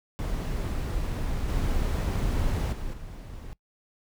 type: noise with level steps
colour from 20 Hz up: brown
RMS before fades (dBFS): -29 / -26 / -34 / -40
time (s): 0.19-3.53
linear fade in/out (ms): 0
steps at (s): 1.48 / 2.72 / 2.93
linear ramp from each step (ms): 10
effects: noise-tail reverb RT60 0.1 s tail -22 dB re dry